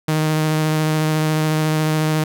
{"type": "tone with vibrato", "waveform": "sawtooth", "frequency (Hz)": 155.56, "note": "D#3", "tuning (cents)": 0, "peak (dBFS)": -12, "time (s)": [0.08, 2.24], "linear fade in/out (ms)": 5, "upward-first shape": "square", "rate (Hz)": 14, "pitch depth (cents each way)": 9, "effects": []}